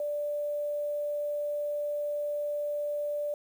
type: tone with quantisation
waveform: sine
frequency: 587.3 Hz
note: D5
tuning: in tune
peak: -29 dBFS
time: 0-3.34 s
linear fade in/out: 2 ms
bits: 9
effects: none